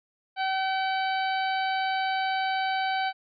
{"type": "harmonic tone with a mistuned harmonic", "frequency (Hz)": 764, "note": "G5", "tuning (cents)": -45, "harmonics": [1, 2, 3, 4, 5, 6], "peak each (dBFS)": [-26, -32, -36, -38, -40, -42], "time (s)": [0.36, 3.13], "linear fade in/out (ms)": 50, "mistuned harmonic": 5, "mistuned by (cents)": 33, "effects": []}